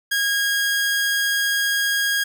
sawtooth tone, 1635 Hz, G#6, 28 cents flat, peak -15 dBFS, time 0.11-2.24 s, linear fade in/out 10 ms, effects none

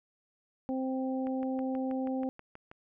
harmonic tone, 261.6 Hz, C4, in tune, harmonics 1 / 2 / 3, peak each -31 / -37 / -41 dBFS, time 0.69-2.29 s, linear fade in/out 0 ms
click train, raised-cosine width 0.5 ms, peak -32 dBFS, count 10, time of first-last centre 1.27-2.715 s, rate 6.23 Hz
effects none

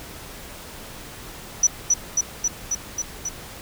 sine tone with echo, 5920 Hz, F#8, in tune, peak -12 dBFS, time 1.63-1.67 s, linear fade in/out 5 ms, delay 270 ms, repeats 6, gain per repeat -2 dB, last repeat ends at 3.29 s, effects pink hiss -39 dBFS RMS until 3.61 s

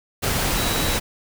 sine tone in noise, 3900 Hz, B7, 23 cents flat, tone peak -30 dBFS, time 0.55-0.98 s, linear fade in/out 20 ms, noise pink, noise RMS -22 dBFS, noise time 0.22-1 s, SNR -11 dB, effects none

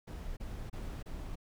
brown noise bursts, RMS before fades -41 dBFS, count 4, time 0.07-1.357 s, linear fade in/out 10 ms, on 300 ms, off 29 ms, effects none

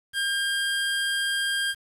25% pulse tone, 1605 Hz, G6, 40 cents sharp, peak -20 dBFS, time 0.13-1.75 s, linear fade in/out 50 ms, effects resampled to 32000 Hz + 8-bit

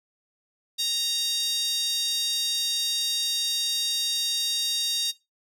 5% pulse tone with high-pass filter, 932.3 Hz, A#5, in tune, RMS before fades -26 dBFS, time 0.78-5.12 s, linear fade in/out 20 ms, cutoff 3900 Hz, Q 6.2, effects noise-tail reverb RT60 0.2 s tail -18 dB re dry

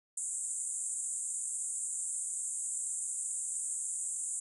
pink band-pass noise, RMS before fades -37 dBFS, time 0.17-4.4 s, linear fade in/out 5 ms, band 7200 to 9500 Hz, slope 96 dB/octave, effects none

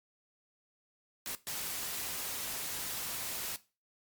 white noise bursts at uneven times, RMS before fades -38 dBFS, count 2, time 1.26-1.35 / 1.47-3.56 s, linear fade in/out 0 ms, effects noise-tail reverb RT60 0.3 s tail -17 dB re dry + MP3 96 kbps

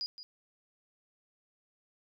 sine tone with echo, 4896 Hz, D#8, 29 cents flat, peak -33 dBFS, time 0.01-0.06 s, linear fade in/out 0 ms, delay 170 ms, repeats 1, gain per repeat -11 dB, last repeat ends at 0.23 s, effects none

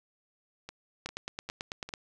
two click trains, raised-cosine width 0.2 ms, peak -18 / -24 dBFS, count 9 / 4, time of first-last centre 1.06-1.938 / 0.69-1.89 s, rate 9.11 / 2.5 Hz, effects none

